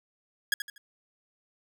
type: tone with echo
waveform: sawtooth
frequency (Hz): 1661.2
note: G#6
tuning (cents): 0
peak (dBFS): -19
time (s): 0.52-0.54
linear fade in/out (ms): 2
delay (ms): 80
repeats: 3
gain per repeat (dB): -9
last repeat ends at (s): 0.78
effects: none